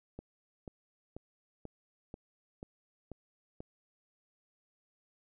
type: click train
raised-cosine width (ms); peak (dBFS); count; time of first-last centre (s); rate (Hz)
2; -30; 8; 0.19-3.605; 2.05
effects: none